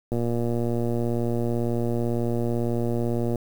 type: click train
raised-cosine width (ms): 2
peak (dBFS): -14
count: 383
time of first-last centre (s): 0.12-3.357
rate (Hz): 118
effects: 7-bit